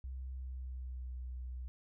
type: tone with pitch glide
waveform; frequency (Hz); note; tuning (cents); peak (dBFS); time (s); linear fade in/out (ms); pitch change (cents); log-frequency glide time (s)
sine; 64.7 to 62.57; C2 to B1; -19 to +23; -40; 0.04-1.68; 0; -58; 0.35-1.13
effects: none